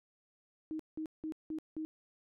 sine tone bursts, 313.8 Hz, D#4, 15 cents sharp, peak -36 dBFS, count 5, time 0.71-1.85 s, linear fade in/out 0 ms, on 84 ms, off 180 ms, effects none

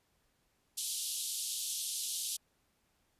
white band-pass noise, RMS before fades -38 dBFS, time 0.77-2.37 s, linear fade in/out 10 ms, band 3100 to 12000 Hz, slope 48 dB/octave, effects pink hiss -75 dBFS RMS until 3.19 s + resampled to 32000 Hz

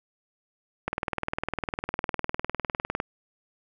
click train, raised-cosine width 0.5 ms, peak -12 dBFS, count 43, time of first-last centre 0.88-3.001 s, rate 19.8 Hz, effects none

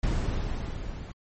brown noise with level ramp, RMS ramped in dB -25 to -38 dBFS, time 0.03-1.12 s, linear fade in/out 5 ms, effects MP3 32 kbps

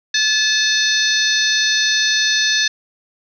harmonic tone with a mistuned harmonic, 864 Hz, A5, 32 cents flat, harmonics 2 / 3 / 4 / 5 / 6 / 7, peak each -18 / -26 / -20 / -20 / -24 / -23 dBFS, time 0.14-2.68 s, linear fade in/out 5 ms, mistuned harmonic 4, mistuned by +75 cents, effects none

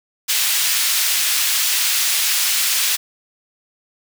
pink high-pass noise, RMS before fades -18 dBFS, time 0.28-2.97 s, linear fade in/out 20 ms, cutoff 2700 Hz, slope 12 dB/octave, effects none

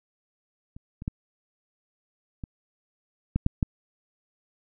clicks, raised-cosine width 5 ms, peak -30 / -25 / -15 / -22 / -11 / -8 / -10 dBFS, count 7, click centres 0.765 / 1.021 / 1.079 / 2.438 / 3.36 / 3.464 / 3.628 s, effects none

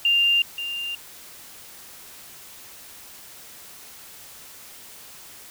sine tone with echo, 2794 Hz, F7, in tune, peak -16 dBFS, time 0.05-0.42 s, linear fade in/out 2 ms, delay 530 ms, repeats 1, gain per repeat -11 dB, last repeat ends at 0.95 s, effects white hiss -44 dBFS RMS until 5.5 s

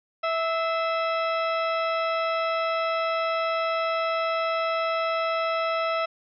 harmonic tone with a mistuned harmonic, 655 Hz, E5, 11 cents flat, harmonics 1 / 2 / 3 / 4 / 5 / 6 / 8, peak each -26 / -27 / -36 / -35 / -41 / -42 / -44 dBFS, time 0.23-6.06 s, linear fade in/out 10 ms, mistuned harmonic 3, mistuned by +59 cents, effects none

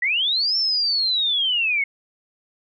sine linear two-way sweep, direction up then down, 1882 to 5420 to 2152 Hz, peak -18 dBFS, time 0.02-1.84 s, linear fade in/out 5 ms, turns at 0.57 s, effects none

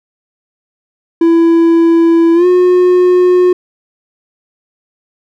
triangle tone with pitch glide, 333.2 to 361.3 Hz, E4 to F#4, +19 to -41 cents, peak -3 dBFS, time 1.21-3.53 s, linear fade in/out 5 ms, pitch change +140 cents, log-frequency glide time 2.34-2.46 s, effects none

